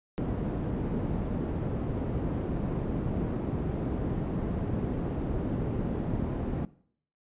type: low-pass noise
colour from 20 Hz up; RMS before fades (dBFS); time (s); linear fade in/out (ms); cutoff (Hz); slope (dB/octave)
white; -31; 0.18-6.65; 0; 270; 12
effects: noise-tail reverb RT60 0.6 s tail -20 dB re dry + resampled to 8000 Hz